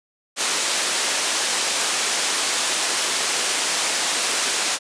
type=band-pass noise; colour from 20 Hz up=white; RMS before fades=-22 dBFS; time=0.36-4.79 s; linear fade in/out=50 ms; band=340 to 8800 Hz; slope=12 dB/octave; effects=resampled to 22050 Hz